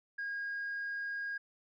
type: tone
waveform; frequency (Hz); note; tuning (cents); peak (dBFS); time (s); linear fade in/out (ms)
sine; 1631; G#6; -32; -34; 0.18-1.38; 10
effects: tanh soft clip ceiling -33 dBFS